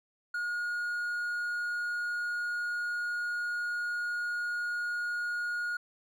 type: tone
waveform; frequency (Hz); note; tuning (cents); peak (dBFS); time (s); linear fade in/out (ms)
triangle; 1437; F6; +49; -29; 0.34-5.77; 5
effects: none